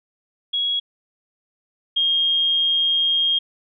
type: tone pair in turn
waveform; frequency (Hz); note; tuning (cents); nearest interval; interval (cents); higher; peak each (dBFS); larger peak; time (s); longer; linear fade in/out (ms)
sine; 3322 / 3235; G#7 / G#7; 0 / -46; unison; 46; first; -19 / -16; second; 0.53-0.8 / 1.96-3.39; second; 10
effects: none